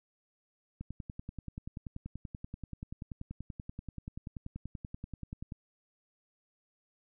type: click train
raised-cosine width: 5 ms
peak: -28 dBFS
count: 50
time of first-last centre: 0.81-5.522 s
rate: 10.4 Hz
effects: none